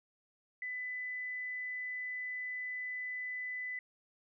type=tone; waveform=sine; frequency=2000 Hz; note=B6; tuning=21 cents sharp; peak=-37 dBFS; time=0.62-3.79 s; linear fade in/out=2 ms; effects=none